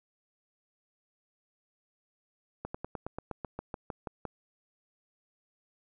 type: slowing click train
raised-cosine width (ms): 1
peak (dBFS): -22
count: 13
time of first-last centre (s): 2.65-4.253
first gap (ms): 95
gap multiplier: 1.06
effects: none